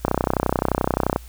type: click train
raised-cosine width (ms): 1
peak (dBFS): -4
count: 36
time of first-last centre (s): 0.05-1.161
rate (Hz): 31.5
effects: added 59 Hz sine -38 dBFS peak until 1.28 s + white hiss -49 dBFS RMS until 1.28 s